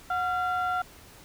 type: tone pair together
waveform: sine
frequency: 730 / 1378.1 Hz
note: F#5 / F6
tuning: -24 / -23 cents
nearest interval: major seventh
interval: 1101 cents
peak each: -26 dBFS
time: 0.1-0.82 s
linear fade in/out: 5 ms
effects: tanh soft clip ceiling -22 dBFS + pink hiss -51 dBFS RMS until 1.24 s